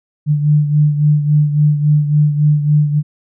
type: beating tone pair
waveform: sine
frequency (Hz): 148.5 / 152.1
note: D3 / D#3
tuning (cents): +20 / -39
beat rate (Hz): 3.6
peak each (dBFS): -10 / -17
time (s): 0.26-3.03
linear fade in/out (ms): 50
effects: none

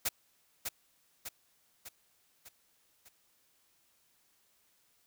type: noise with echo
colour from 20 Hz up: white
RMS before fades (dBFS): -31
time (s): 0.05-0.09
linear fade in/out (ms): 10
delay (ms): 600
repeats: 5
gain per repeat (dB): -5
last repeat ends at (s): 3.09
effects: white hiss -71 dBFS RMS until 5.06 s

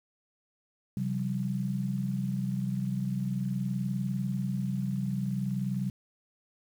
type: tone cluster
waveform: sine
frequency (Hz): 132.7 / 172.1 / 192.5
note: C3 / F3 / G3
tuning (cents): +25 / -25 / -31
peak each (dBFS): -32 / -38 / -31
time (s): 0.97-5.9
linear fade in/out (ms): 2
effects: 9-bit

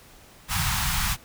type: band-stop noise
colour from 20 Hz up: pink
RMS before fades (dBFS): -25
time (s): 0.48-1.17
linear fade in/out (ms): 50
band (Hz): 190 to 810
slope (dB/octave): 48
effects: pink hiss -51 dBFS RMS until 1.24 s

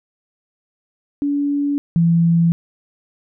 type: tone pair in turn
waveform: sine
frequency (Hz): 286 / 168.05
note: D4 / E3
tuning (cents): -46 / +34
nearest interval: major sixth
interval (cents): 920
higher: first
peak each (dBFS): -16 / -11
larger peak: second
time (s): 1.22-1.78 / 1.96-2.52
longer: neither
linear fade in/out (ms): 0
effects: none

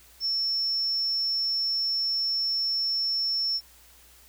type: tone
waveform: sine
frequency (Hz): 5400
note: E8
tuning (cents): +41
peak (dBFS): -24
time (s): 0.2-3.61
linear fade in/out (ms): 50
effects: added 60 Hz sine -59 dBFS peak until 4.28 s + white hiss -55 dBFS RMS until 4.28 s

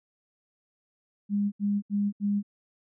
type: tone bursts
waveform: sine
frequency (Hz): 203.5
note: G#3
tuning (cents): -35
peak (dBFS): -23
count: 4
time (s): 1.29-2.429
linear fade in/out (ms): 50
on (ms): 230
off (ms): 73
effects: none

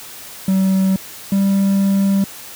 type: tone pair in turn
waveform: triangle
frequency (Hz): 190.8 / 196.16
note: G3 / G3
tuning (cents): -47 / +1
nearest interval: unison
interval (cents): 48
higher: second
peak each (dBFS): -10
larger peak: neither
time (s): 0.48-0.96 / 1.32-2.24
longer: second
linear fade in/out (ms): 2
effects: white hiss -35 dBFS RMS until 2.55 s + high-pass 60 Hz 12 dB/octave

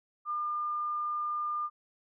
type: tone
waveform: sine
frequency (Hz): 1204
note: D6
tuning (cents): +43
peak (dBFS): -30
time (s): 0.25-1.7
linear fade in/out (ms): 50
effects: none

